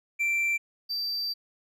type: tone pair in turn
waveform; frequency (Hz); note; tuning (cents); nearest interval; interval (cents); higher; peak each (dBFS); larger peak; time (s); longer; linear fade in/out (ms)
triangle; 2349 / 4668; D7 / D8; 0 / -11; octave; 1189; second; -22 / -27; first; 0.19-0.58 / 0.89-1.34; second; 20
effects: none